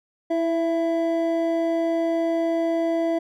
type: tone pair together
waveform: triangle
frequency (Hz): 329.6 / 666.1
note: E4 / E5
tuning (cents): 0 / +18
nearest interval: octave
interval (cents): 1218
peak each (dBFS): -21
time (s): 0.3-3.19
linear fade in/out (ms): 10
effects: none